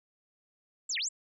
sine linear two-way sweep, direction down then up, 7950 to 1760 to 7950 Hz, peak -30 dBFS, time 0.89-1.09 s, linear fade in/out 10 ms, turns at 0.98 s, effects none

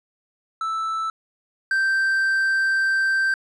triangle tone pair in turn, 1318.5 / 1564.6 Hz, E6 / G6, 0 / -4 cents, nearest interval minor third, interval 296 cents, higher second, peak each -21 / -16 dBFS, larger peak second, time 0.61-1.1 / 1.71-3.34 s, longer second, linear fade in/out 2 ms, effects resampled to 24000 Hz

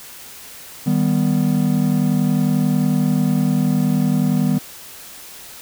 triangle chord, Eb augmented, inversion none, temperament equal, 155.56 / 196 / 246.9 Hz, Eb3 / G3 / B3, 0 / 0 / 0 cents, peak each -17 dBFS, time 0.86-4.59 s, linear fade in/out 10 ms, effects white hiss -38 dBFS RMS until 5.61 s

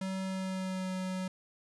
square tone with pitch glide, 190 to 186.3 Hz, F#3 to F#3, +46 to +12 cents, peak -34 dBFS, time 0.01-1.28 s, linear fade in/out 5 ms, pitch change -34 cents, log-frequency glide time 0.23-0.92 s, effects resampled to 24000 Hz + 11-bit

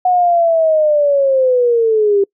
sine linear sweep, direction down, 735 to 392 Hz, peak -9 dBFS, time 0.05-2.24 s, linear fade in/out 5 ms, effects noise-tail reverb RT60 0.1 s tail -26 dB re dry

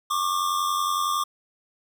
square tone pair together, 1096.2 / 1187 Hz, C#6 / D6, -20 / +18 cents, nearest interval minor second, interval 138 cents, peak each -28 / -25 dBFS, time 0.1-1.24 s, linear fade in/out 10 ms, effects none

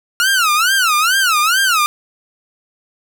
sawtooth tone with vibrato, 1384 Hz, F6, 16 cents flat, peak -8 dBFS, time 0.2-1.86 s, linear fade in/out 0 ms, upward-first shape sine, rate 2.3 Hz, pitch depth 250 cents each way, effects none

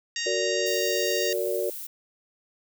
harmonic tone, 932.3 Hz, A#5, in tune, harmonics 2 / 3 / 4 / 5 / 6 / 7 / 8, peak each -33 / -34 / -36 / -35 / -36 / -37 / -39 dBFS, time 0.16-1.33 s, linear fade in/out 2 ms
sine chord, Gb augmented, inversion none, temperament just, 370 / 462.5 / 578.1 Hz, Gb4 / Bb4 / D5, 0 / -14 / -27 cents, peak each -29 dBFS, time 0.26-1.7 s, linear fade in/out 5 ms
violet noise, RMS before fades -37 dBFS, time 0.66-1.87 s, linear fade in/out 5 ms
effects none

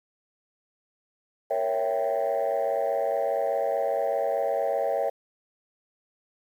sine chord, A# diminished seventh, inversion none, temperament equal, 466.2 / 554.4 / 659.3 / 784 Hz, A#4 / C#5 / E5 / G5, 0 / 0 / 0 / 0 cents, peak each -30 / -26 / -27 / -29 dBFS, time 1.5-5.1 s, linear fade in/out 10 ms, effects tanh soft clip ceiling -18 dBFS + 9-bit

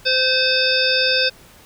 harmonic tone, 517 Hz, C5, 21 cents flat, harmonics 1 / 3 / 5 / 7 / 9 / 10, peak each -22 / -22 / -22 / -22 / -22 / -22 dBFS, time 0.05-1.3 s, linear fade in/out 20 ms, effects pink hiss -47 dBFS RMS until 1.65 s

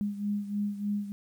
sine beating tone pair, 204.2 / 207.5 Hz, G#3 / G#3, -29 / -1 cents, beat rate 3.3 Hz, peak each -30 / -35 dBFS, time 0.01-1.12 s, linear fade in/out 0 ms, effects 10-bit

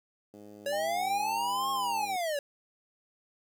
click train, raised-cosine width 2 ms, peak -35 dBFS, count 190, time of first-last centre 0.34-2.157 s, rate 104 Hz
square linear two-way sweep, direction up then down, 554.4 to 1090 to 554.4 Hz, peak -30 dBFS, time 0.66-2.39 s, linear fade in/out 2 ms, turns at 1.71 s
sine tone with pitch glide, 800 to 805.1 Hz, G5 to G5, +35 to +46 cents, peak -34 dBFS, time 0.72-2.1 s, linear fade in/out 10 ms, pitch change +11 cents, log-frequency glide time 1.31-1.99 s
effects high-pass 200 Hz 12 dB/octave + 10-bit

